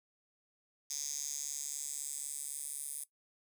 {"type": "tone with high-pass filter sweep", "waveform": "10% pulse", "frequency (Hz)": 143.9, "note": "D3", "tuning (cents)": -35, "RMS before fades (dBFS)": -41, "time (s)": [0.9, 3.04], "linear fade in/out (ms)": 5, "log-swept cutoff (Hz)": [6100, 9700], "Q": 4.3, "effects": ["noise-tail reverb RT60 0.1 s tail -17 dB re dry"]}